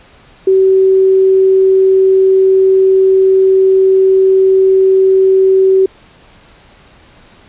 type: tone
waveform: sine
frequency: 381.4 Hz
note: G4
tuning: 47 cents flat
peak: -5 dBFS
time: 0.47-5.86 s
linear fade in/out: 5 ms
effects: pink hiss -43 dBFS RMS until 7.48 s + resampled to 8000 Hz